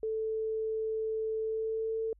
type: tone with pitch glide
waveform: sine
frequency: 440 to 446.1 Hz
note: A4 to A4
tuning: 0 to +24 cents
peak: -30 dBFS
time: 0.03-2.13 s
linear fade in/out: 2 ms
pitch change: +24 cents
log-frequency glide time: 1.4-1.99 s
effects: added 50 Hz sine -59 dBFS peak until 2.19 s